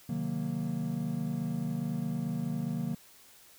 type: chord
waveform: triangle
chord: C half-diminished seventh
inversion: none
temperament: equal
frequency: 130.81 / 155.56 / 185 / 233.1 Hz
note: C3 / Eb3 / Gb3 / Bb3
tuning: 0 / 0 / 0 / 0 cents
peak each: -38 / -33 / -35 / -33 dBFS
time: 0.09-2.95 s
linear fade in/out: 5 ms
effects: white hiss -57 dBFS RMS until 3.58 s